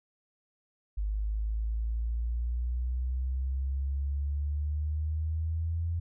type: exponential sweep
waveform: sine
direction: up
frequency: 51 to 85 Hz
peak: -28 dBFS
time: 0.97-6 s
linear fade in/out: 10 ms
effects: none